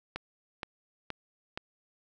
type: click train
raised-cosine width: 0.3 ms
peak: -19 dBFS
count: 4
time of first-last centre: 0.16-1.575 s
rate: 2.12 Hz
effects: none